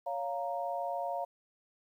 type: chord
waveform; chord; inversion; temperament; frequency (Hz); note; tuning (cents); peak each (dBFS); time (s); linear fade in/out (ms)
sine; Bb minor; first; just; 559.4 / 699.2 / 932.3; Db5 / F5 / Bb5; +16 / +2 / 0; -38 / -35 / -39; 0.06-1.25; 10
effects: 11-bit